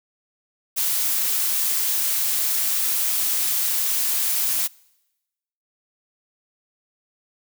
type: noise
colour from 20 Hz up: blue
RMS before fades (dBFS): -22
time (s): 0.76-4.68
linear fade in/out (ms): 20
effects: noise-tail reverb RT60 1.0 s tail -25 dB re dry